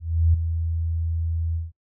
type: tone with ADSR envelope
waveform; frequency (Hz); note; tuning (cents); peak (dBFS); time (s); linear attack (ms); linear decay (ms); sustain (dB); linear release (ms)
sine; 82.41; E2; 0; -13; 0-1.72; 340; 5; -9; 170
effects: noise-tail reverb RT60 0.1 s tail -23 dB re dry